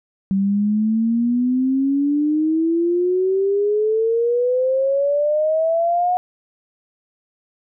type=exponential sweep; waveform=sine; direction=up; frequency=191.9 to 730 Hz; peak=-15 dBFS; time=0.31-6.17 s; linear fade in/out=0 ms; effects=none